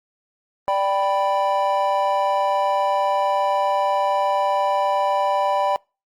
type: chord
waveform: triangle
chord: G major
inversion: second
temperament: equal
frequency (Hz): 587.3 / 784 / 987.8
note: D5 / G5 / B5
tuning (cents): 0 / 0 / 0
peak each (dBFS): -20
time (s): 0.68-5.76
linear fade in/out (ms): 0
effects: noise-tail reverb RT60 0.3 s tail -26 dB re dry + Opus 32 kbps